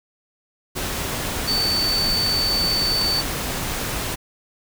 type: tone in noise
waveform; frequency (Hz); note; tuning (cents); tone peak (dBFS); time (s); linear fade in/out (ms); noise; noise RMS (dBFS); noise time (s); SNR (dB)
sine; 4532; C#8; +37; -19; 1.47-3.22; 20; pink; -26; 0.75-4.16; +4
effects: none